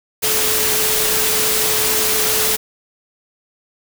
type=tone in noise; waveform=sine; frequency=433.1 Hz; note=A4; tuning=27 cents flat; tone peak=-25 dBFS; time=0.22-2.57 s; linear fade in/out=20 ms; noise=white; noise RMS=-17 dBFS; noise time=0.22-2.57 s; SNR=-11 dB; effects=none